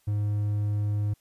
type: tone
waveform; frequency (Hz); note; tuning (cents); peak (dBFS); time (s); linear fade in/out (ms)
triangle; 103.83; G#2; 0; -22; 0.07-1.14; 10
effects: white hiss -67 dBFS RMS until 1.2 s + resampled to 32000 Hz